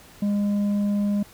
sine tone with tanh clipping, 204.1 Hz, G#3, 30 cents flat, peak -21 dBFS, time 0.22-1.23 s, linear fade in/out 5 ms, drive 5 dB, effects pink hiss -49 dBFS RMS until 1.33 s

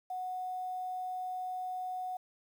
sine tone with quantisation, 737 Hz, F#5, 7 cents flat, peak -35 dBFS, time 0.1-2.17 s, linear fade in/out 5 ms, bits 10, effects none

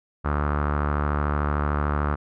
sawtooth tone with low-pass filter, 73.42 Hz, D2, in tune, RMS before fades -24 dBFS, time 0.24-2.16 s, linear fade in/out 20 ms, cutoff 1300 Hz, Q 4.4, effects none

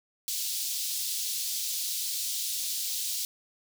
pink high-pass noise, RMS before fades -32 dBFS, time 0.28-3.25 s, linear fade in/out 0 ms, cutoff 3800 Hz, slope 24 dB/octave, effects none

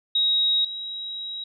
sine tone pair in turn, 3800 / 3837 Hz, A#7 / A#7, +33 / +49 cents, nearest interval unison, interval 16 cents, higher second, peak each -18 / -30 dBFS, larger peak first, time 0.15-0.65 / 0.65-1.44 s, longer second, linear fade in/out 5 ms, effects none

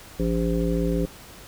harmonic tone, 57 Hz, A#1, 38 cents flat, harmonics 1 / 3 / 5 / 7 / 9, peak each -26 / -25 / -28 / -29 / -30 dBFS, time 0.19-1.06 s, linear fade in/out 10 ms, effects pink hiss -45 dBFS RMS until 1.47 s

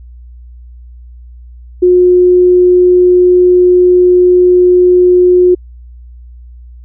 sine tone, 360.2 Hz, F#4, 46 cents flat, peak -3 dBFS, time 1.82-5.55 s, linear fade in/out 10 ms, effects added 60 Hz sine -30 dBFS peak until 6.84 s

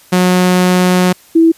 sawtooth / sine tone pair in turn, 181.7 / 328.1 Hz, F#3 / E4, -31 / -8 cents, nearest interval minor seventh, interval 1023 cents, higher second, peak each -4 dBFS, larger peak neither, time 0.12-1.13 / 1.35-1.52 s, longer first, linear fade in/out 10 ms, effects white hiss -44 dBFS RMS until 1.57 s + resampled to 32000 Hz

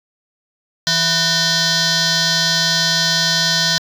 sine tone with frequency modulation, 163.9 Hz, E3, 10 cents flat, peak -11 dBFS, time 0.87-3.78 s, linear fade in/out 0 ms, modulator 829 Hz, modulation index 6.5, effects tanh soft clip ceiling -12 dBFS

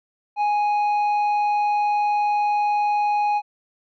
sine tone with tanh clipping, 830.6 Hz, G#5, in tune, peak -19 dBFS, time 0.36-3.42 s, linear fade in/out 50 ms, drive 6 dB, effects none

